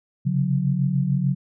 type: tone cluster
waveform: sine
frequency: 133.1 / 139.9 / 182.1 Hz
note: C3 / C#3 / F#3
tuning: +30 / +16 / -27 cents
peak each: -28 / -21 / -23 dBFS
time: 0.25-1.35 s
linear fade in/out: 20 ms
effects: none